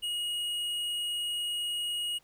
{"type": "tone with hard clipping", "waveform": "sine", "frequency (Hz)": 2886, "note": "F#7", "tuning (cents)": -44, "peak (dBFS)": -32, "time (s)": [0.02, 2.19], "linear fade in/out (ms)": 20, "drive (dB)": 9, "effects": ["pink hiss -66 dBFS RMS until 2.23 s"]}